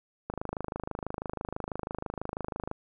click train, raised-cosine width 1 ms, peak -19 dBFS, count 64, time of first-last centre 0.3-2.714 s, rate 26.1 Hz, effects none

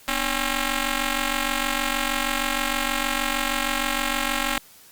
5% pulse ring-modulated tone, 270.6 Hz, C#4, 42 cents flat, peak -8 dBFS, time 0.08-4.58 s, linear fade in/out 0 ms, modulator 518 Hz, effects white hiss -50 dBFS RMS until 4.91 s + Opus 48 kbps

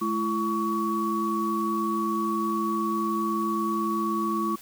sine tone cluster, 215.4 / 335.1 / 1126 Hz, A3 / E4 / C#6, -37 / +29 / +27 cents, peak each -29 / -29 / -27 dBFS, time 0.01-4.56 s, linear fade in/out 10 ms, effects white hiss -48 dBFS RMS until 4.61 s

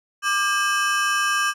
35% pulse ring-modulated tone, 1396.9 Hz, F6, in tune, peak -14 dBFS, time 0.22-1.54 s, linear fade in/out 50 ms, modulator 212 Hz, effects low-pass 10000 Hz 12 dB/octave

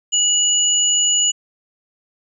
sine tone pair together, 2915 / 6933 Hz, F#7 / A8, -26 / -27 cents, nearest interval octave + minor third, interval 1499 cents, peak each -18 / -15 dBFS, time 0.12-1.32 s, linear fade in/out 20 ms, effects none

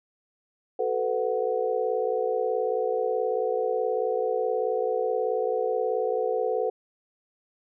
sine tone cluster, 377.8 / 442.5 / 501 / 739 Hz, F#4 / A4 / B4 / F#5, +36 / +10 / +25 / -2 cents, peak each -34 / -27 / -27 / -32 dBFS, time 0.79-6.7 s, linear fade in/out 5 ms, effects none

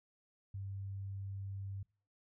sine tone, 98 Hz, G2, in tune, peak -40 dBFS, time 0.54-1.83 s, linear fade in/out 5 ms, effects noise-tail reverb RT60 0.4 s tail -25 dB re dry

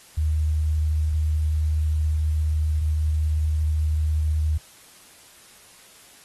sine tone, 77.2 Hz, D#2, 13 cents flat, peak -19 dBFS, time 0.17-4.58 s, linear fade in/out 10 ms, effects white hiss -50 dBFS RMS until 6.24 s + AAC 32 kbps

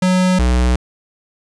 square tone pair in turn, 184.1 / 61.68 Hz, F#3 / B1, -8 / -2 cents, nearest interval octave + perfect fifth, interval 1894 cents, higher first, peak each -12 dBFS, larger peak neither, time 0.02-0.39 / 0.39-0.76 s, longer neither, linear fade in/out 5 ms, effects resampled to 22050 Hz

